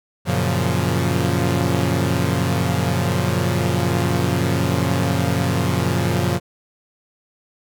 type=chord; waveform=sawtooth; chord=Gb major seventh; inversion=none; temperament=equal; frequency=92.5 / 116.54 / 138.59 / 174.61 Hz; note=Gb2 / Bb2 / Db3 / F3; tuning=0 / 0 / 0 / 0 cents; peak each=-19 dBFS; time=0.25-6.4 s; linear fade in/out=50 ms; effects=none